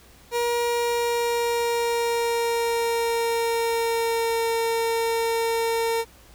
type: tone with pitch glide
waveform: 30% pulse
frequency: 475.3 to 457.8 Hz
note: A#4 to A#4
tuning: +34 to -31 cents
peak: -19 dBFS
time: 0.31-6.05 s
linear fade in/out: 50 ms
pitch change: -65 cents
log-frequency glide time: 0.62-4.49 s
effects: added 60 Hz sine -54 dBFS peak until 6.34 s + pink hiss -52 dBFS RMS until 6.34 s